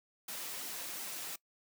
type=noise with flanger; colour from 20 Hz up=white; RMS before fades=-42 dBFS; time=0.28-1.36 s; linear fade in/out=5 ms; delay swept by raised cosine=1.7 to 4.9 ms; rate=2.7 Hz; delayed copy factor=-0.5; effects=noise-tail reverb RT60 0.1 s tail -22 dB re dry + high-pass 200 Hz 12 dB/octave